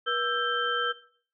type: tone cluster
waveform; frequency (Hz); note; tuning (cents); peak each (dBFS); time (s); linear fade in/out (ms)
sine; 481.7 / 1325 / 1585 / 3115; B4 / E6 / G6 / G7; -43 / +9 / +19 / -12; -33 / -28 / -31 / -31; 0.06-0.93; 20
effects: noise-tail reverb RT60 0.5 s tail -18 dB re dry